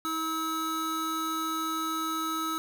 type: tone pair together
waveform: square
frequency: 321 / 1292.9 Hz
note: E4 / E6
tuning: -46 / -34 cents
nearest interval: 2 octaves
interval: 2412 cents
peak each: -35 / -31 dBFS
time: 0.05-2.58 s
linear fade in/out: 0 ms
effects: none